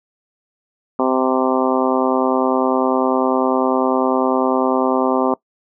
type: harmonic tone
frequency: 130 Hz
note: C3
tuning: 11 cents flat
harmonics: 2 / 3 / 4 / 5 / 6 / 7 / 8 / 9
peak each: -19 / -21 / -22 / -23 / -24 / -24 / -25 / -26 dBFS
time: 0.99-5.34 s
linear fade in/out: 2 ms
effects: noise-tail reverb RT60 0.1 s tail -22 dB re dry